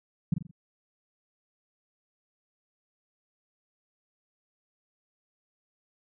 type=tone with echo; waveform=sine; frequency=164.81 Hz; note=E3; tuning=in tune; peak=-19 dBFS; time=0.32-0.34 s; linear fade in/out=5 ms; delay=43 ms; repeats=4; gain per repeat=-7 dB; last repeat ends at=0.512 s; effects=none